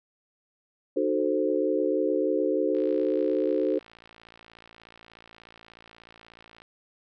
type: chord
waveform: sine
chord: D# diminished seventh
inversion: none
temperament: equal with one note detuned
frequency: 303.5 / 370 / 440 / 523.3 Hz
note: D#4 / F#4 / A4 / C5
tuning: -43 / 0 / 0 / 0 cents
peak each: -28 dBFS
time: 0.96-3.79 s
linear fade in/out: 10 ms
type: click train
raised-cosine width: 0.3 ms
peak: -33 dBFS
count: 220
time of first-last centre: 2.75-6.619 s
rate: 56.6 Hz
effects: none